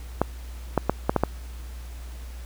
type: clicks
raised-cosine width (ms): 1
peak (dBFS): -5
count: 6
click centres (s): 0.216 / 0.777 / 0.896 / 1.095 / 1.163 / 1.236
effects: added 60 Hz sine -35 dBFS peak until 2.45 s + pink hiss -49 dBFS RMS until 2.45 s